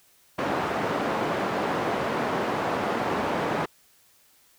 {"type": "band-pass noise", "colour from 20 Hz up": "white", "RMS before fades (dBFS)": -27, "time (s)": [0.38, 3.66], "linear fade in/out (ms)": 10, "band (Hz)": [150, 970], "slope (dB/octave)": 12, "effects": ["white hiss -60 dBFS RMS until 4.58 s"]}